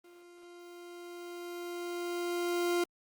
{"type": "tone with level ramp", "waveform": "40% pulse", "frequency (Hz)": 349.2, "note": "F4", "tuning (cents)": 0, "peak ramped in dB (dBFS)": [-53, -26], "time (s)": [0.04, 2.84], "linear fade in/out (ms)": 5, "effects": ["Opus 24 kbps"]}